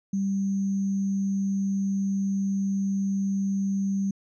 sine tone with sample-and-hold, 196 Hz, G3, in tune, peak -23 dBFS, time 0.13-4.11 s, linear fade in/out 5 ms, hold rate 6300 Hz, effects resampled to 16000 Hz

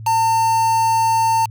triangle tone with quantisation, 900 Hz, A5, 39 cents sharp, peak -12 dBFS, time 0.06-1.46 s, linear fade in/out 10 ms, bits 4, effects added 110 Hz sine -30 dBFS peak until 1.5 s

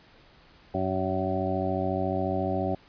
harmonic tone with a mistuned harmonic, 94.2 Hz, F#2, 32 cents sharp, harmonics 1 / 2 / 3 / 4 / 6 / 7 / 8, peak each -33 / -33 / -33 / -33 / -33 / -33 / -33 dBFS, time 0.74-2.75 s, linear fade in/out 5 ms, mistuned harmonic 1, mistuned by +15 cents, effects pink hiss -56 dBFS RMS until 2.88 s + resampled to 11025 Hz

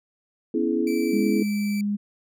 sine chord, C# minor seventh, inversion third, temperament equal with one note detuned, 246.9 / 277.2 / 329.6 / 424 Hz, B3 / C#4 / E4 / G#4, 0 / 0 / 0 / +36 cents, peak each -26 / -28 / -24 / -27 dBFS, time 0.54-1.43 s, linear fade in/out 5 ms
sawtooth tone, 2322 Hz, D7, 20 cents flat, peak -32 dBFS, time 0.87-1.81 s, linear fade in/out 2 ms
sine tone with pitch glide, 207.7 to 205.1 Hz, G#3 to G#3, 0 to -21 cents, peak -22 dBFS, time 1.12-1.97 s, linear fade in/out 20 ms, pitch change -21 cents, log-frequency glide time 1.4-1.78 s
effects none

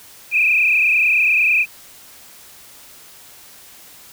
sine tone with frequency modulation, 2489 Hz, D#7, in tune, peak -12 dBFS, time 0.31-1.66 s, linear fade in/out 50 ms, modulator 29 Hz, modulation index 3.9, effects white hiss -43 dBFS RMS until 4.12 s

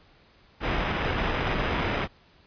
pink noise with sample-and-hold, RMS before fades -27 dBFS, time 0.6-2.08 s, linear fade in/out 50 ms, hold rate 4410 Hz, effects pink hiss -58 dBFS RMS until 2.46 s + resampled to 11025 Hz

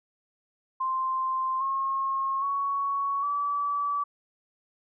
sine tone with pitch steps, 1046.5 / 1080.3 / 1115.2 / 1151.1 Hz, C6 / C#6 / C#6 / D6, 0 / -45 / +10 / -35 cents, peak -25 dBFS, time 0.8-4.04 s, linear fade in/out 10 ms, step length 810 ms, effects none

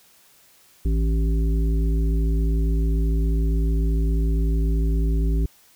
harmonic tone with a mistuned harmonic, 55.3 Hz, A1, 9 cents sharp, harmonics 1 / 3 / 5 / 7, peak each -18 / -28 / -32 / -35 dBFS, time 0.85-5.46 s, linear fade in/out 5 ms, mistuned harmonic 3, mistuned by -37 cents, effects white hiss -55 dBFS RMS until 5.75 s

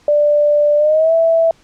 sine tone with pitch glide, 590 to 658.4 Hz, D5 to E5, +8 to -2 cents, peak -9 dBFS, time 0.08-1.51 s, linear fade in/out 2 ms, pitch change +190 cents, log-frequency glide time 0.77-1.13 s, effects pink hiss -51 dBFS RMS until 1.63 s + low-pass 7000 Hz 12 dB/octave

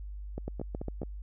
two click trains, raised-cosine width 2 ms, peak -23 / -22 dBFS, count 4 / 5, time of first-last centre 0.38-1.032 / 0.48-1.018 s, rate 4.6 / 7.44 Hz, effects added 50 Hz sine -38 dBFS peak until 1.22 s

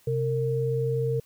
sine tone pair together, 130.81 / 458.4 Hz, C3 / A#4, 0 / -29 cents, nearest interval octave + minor seventh, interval 2171 cents, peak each -26 dBFS, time 0.07-1.2 s, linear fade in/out 5 ms, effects white hiss -60 dBFS RMS until 1.25 s

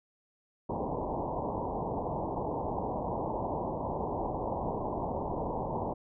white low-pass noise, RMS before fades -34 dBFS, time 0.69-5.94 s, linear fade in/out 10 ms, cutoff 1000 Hz, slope 96 dB/octave, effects none

